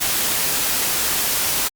white noise, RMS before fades -20 dBFS, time 0-1.69 s, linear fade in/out 20 ms, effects Opus 48 kbps

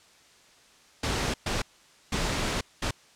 pink noise bursts at uneven times, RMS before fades -28 dBFS, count 4, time 1.03-1.34 / 1.46-1.62 / 2.12-2.61 / 2.82-2.91 s, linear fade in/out 5 ms, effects white hiss -57 dBFS RMS until 3.15 s + low-pass 7000 Hz 12 dB/octave

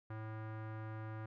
square tone with low-pass filter, 109.5 Hz, A2, 8 cents flat, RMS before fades -45 dBFS, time 0.1-1.26 s, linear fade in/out 5 ms, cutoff 1500 Hz, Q 2, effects none

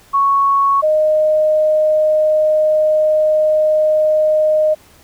sine tone pair in turn, 1108.7 / 617.2 Hz, C#6 / D#5, 0 / -14 cents, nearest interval minor seventh, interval 1014 cents, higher first, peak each -10 dBFS, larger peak neither, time 0.13-0.82 / 0.82-4.75 s, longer second, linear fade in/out 20 ms, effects pink hiss -47 dBFS RMS until 5.03 s

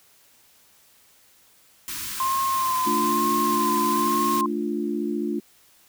white band-stop noise, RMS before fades -32 dBFS, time 1.88-4.41 s, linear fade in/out 0 ms, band 380 to 940 Hz, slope 96 dB/octave
sine tone with vibrato, 1046.5 Hz, C6, in tune, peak -21 dBFS, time 2.2-4.46 s, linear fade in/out 2 ms, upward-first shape sine, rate 1.1 Hz, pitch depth 42 cents each way
sine chord, D minor, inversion second, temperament equal, 220 / 293.7 / 349.2 Hz, A3 / D4 / F4, 0 / 0 / 0 cents, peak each -28 dBFS, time 2.86-5.4 s, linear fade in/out 10 ms
effects white hiss -57 dBFS RMS until 5.88 s

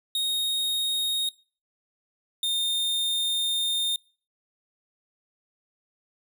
45% pulse tone pair in turn, 3729 / 3642 Hz, A#7 / A#7, 0 / -41 cents, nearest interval unison, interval 41 cents, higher first, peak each -24 dBFS, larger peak neither, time 0.15-1.29 / 2.43-3.96 s, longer second, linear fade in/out 2 ms, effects noise-tail reverb RT60 0.4 s tail -23 dB re dry

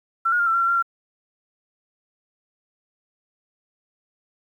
sine tone with pitch steps, 1349 / 1439 / 1397 / 1337 / 1373 / 1359 / 1382 / 1369 Hz, E6 / F#6 / F6 / E6 / F6 / F6 / F6 / F6, +40 / -49 / 0 / +24 / -30 / -48 / -19 / -35 cents, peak -17 dBFS, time 0.25-0.826 s, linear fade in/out 10 ms, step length 72 ms, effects 9-bit

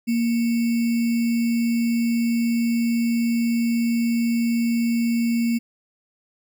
sine tone with sample-and-hold, 233.1 Hz, A#3, in tune, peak -18 dBFS, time 0.07-5.59 s, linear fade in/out 20 ms, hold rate 2450 Hz, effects none

